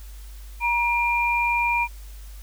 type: tone pair together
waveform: sine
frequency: 949.7 / 2393 Hz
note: A#5 / D7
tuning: +32 / +32 cents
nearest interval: octave + major third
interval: 1600 cents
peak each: -22 dBFS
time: 0.6-1.88 s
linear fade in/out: 50 ms
effects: added 50 Hz sine -37 dBFS peak until 2.42 s + white hiss -51 dBFS RMS until 2.42 s